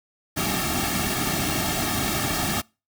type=noise with comb filter; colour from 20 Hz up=pink; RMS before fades=-25 dBFS; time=0.36-2.62 s; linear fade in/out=20 ms; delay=2 ms; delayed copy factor=-0.9; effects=noise-tail reverb RT60 0.3 s tail -26 dB re dry